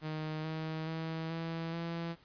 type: tone with pitch steps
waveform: sawtooth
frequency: 155.56 / 158.55 / 161.6 / 164.71 / 167.88 Hz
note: D#3 / D#3 / E3 / E3 / E3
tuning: 0 / +33 / -34 / -1 / +32 cents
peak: -32 dBFS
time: 0.01-2.16 s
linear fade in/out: 50 ms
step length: 430 ms
effects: pink hiss -63 dBFS RMS until 2.24 s + resampled to 11025 Hz